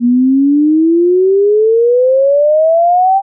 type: exponential sweep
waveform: sine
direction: up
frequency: 236.1 to 792 Hz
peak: -6 dBFS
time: 0-3.22 s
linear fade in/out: 50 ms
effects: none